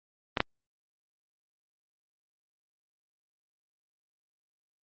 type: clicks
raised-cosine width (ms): 0.3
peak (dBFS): -9 / -6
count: 2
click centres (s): 0.372 / 0.404
effects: low-pass 4000 Hz 12 dB/octave + Opus 32 kbps